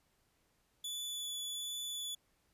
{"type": "tone with vibrato", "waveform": "sawtooth", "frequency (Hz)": 3453, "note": "A7", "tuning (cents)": -33, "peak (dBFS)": -36, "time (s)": [0.84, 2.15], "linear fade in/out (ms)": 5, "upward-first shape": "triangle", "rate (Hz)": 1.3, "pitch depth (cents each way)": 10, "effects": ["pink hiss -75 dBFS RMS until 2.53 s", "resampled to 32000 Hz"]}